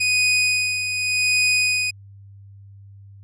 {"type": "tone with tremolo", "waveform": "sawtooth", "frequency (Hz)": 2489, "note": "D#7", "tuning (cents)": 0, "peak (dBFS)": -12, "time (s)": [0, 1.91], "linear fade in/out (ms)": 10, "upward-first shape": "sine", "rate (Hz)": 0.86, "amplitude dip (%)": 55, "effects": ["added 99 Hz sine -41 dBFS peak until 3.23 s", "resampled to 22050 Hz"]}